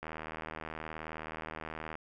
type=click train; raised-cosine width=0.5 ms; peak=-25 dBFS; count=153; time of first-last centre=0.03-1.954 s; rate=79 Hz; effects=none